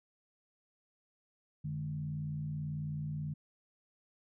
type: tone with frequency modulation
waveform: sine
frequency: 150 Hz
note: D3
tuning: 37 cents sharp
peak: -35 dBFS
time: 1.64-3.34 s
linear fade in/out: 10 ms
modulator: 58.4 Hz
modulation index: 0.63
effects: none